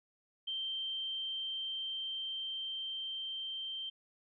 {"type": "tone with level ramp", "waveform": "sine", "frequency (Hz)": 3136, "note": "G7", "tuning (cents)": 0, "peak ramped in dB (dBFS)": [-35, -38], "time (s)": [0.47, 3.9], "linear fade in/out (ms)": 10, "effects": []}